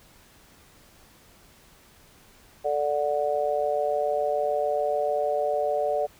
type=chord; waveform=sine; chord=D major; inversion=second; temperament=just; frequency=440.5 / 587.3 / 734.2 Hz; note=A4 / D5 / F#5; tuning=+2 / 0 / -14 cents; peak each=-29 / -25 / -28 dBFS; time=2.64-6.07 s; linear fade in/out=20 ms; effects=pink hiss -55 dBFS RMS until 6.19 s